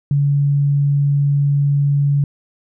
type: tone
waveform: sine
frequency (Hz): 142.3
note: C#3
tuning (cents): +46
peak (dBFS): -12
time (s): 0.11-2.24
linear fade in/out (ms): 2
effects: none